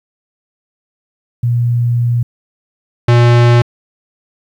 sine / square tone pair in turn, 119.7 / 119.7 Hz, A#2 / A#2, +46 / +46 cents, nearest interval unison, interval 0 cents, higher neither, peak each -10 / -6 dBFS, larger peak second, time 1.43-2.23 / 3.08-3.62 s, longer first, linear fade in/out 5 ms, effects low-pass 4000 Hz 12 dB/octave + 8-bit

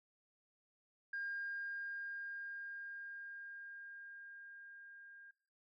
sine tone with level ramp, 1610 Hz, G6, 46 cents sharp, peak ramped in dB -38 to -55 dBFS, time 1.13-5.31 s, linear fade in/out 5 ms, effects noise-tail reverb RT60 0.6 s tail -21 dB re dry + tanh soft clip ceiling -35 dBFS

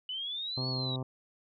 sine exponential two-way sweep, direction up then down, 2960 to 4435 to 3806 Hz, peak -34 dBFS, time 0.09-0.96 s, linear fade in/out 2 ms, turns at 0.68 s
harmonic tone, 129.5 Hz, C3, 17 cents flat, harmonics 1 / 2 / 3 / 4 / 5 / 6 / 7 / 8 / 9, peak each -34 / -40 / -44 / -46 / -48 / -50 / -51 / -52 / -53 dBFS, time 0.57-1.03 s, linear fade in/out 5 ms
effects none

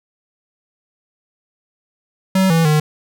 square tone with pitch steps, 189.7 / 164.5 / 152.4 Hz, F#3 / E3 / D#3, +43 / -3 / -36 cents, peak -12 dBFS, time 2.35-2.8 s, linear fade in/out 5 ms, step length 150 ms, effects none

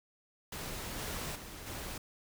pink noise with level steps, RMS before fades -41 / -39 / -47 / -42 dBFS, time 0.52-1.98 s, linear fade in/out 5 ms, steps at 0.98 / 1.35 / 1.66 s, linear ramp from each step 10 ms, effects none

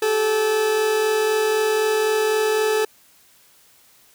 40% pulse tone pair together, 389.7 / 433.6 Hz, G4 / A4, -10 / -25 cents, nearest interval major second, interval 185 cents, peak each -27 / -17 dBFS, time 0.02-2.85 s, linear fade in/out 5 ms, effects white hiss -54 dBFS RMS until 4.14 s

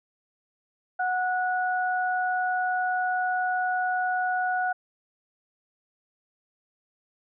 sine tone pair together, 736 / 1465.6 Hz, F#5 / F#6, -9 / -17 cents, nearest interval octave, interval 1192 cents, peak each -25 / -28 dBFS, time 0.99-4.73 s, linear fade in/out 10 ms, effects none

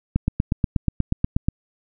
click train, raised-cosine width 5 ms, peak -6 dBFS, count 12, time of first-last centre 0.16-1.485 s, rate 8.3 Hz, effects none

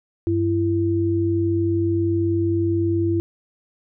sine tone pair together, 97.3 / 335.9 Hz, G2 / E4, -12 / +33 cents, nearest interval octave + major sixth, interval 2145 cents, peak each -22 / -19 dBFS, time 0.27-3.2 s, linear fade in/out 0 ms, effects none

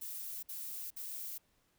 violet noise bursts, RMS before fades -43 dBFS, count 3, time 0.01-1.382 s, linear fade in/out 10 ms, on 420 ms, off 56 ms, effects pink hiss -74 dBFS RMS until 1.78 s

